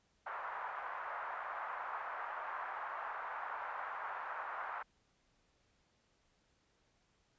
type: band-pass noise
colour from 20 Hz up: pink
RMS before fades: -43 dBFS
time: 0.26-4.83 s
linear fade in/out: 10 ms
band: 820 to 1500 Hz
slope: 24 dB/octave
effects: pink hiss -75 dBFS RMS until 7.38 s + resampled to 16000 Hz